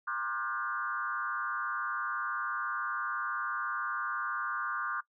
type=tone with frequency modulation; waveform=sine; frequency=1313 Hz; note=E6; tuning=7 cents flat; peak=-31 dBFS; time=0.07-5.01 s; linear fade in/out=10 ms; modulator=120 Hz; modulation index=2.1; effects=noise-tail reverb RT60 0.1 s tail -22 dB re dry